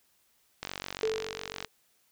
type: click train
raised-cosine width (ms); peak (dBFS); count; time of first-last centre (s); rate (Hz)
0.2; -17; 49; 0.63-1.647; 47.2
type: tone with exponential decay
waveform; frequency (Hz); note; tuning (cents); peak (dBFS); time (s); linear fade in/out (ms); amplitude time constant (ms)
sine; 440; A4; 0; -24; 1.03-1.68; 2; 140
effects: white hiss -69 dBFS RMS until 2.11 s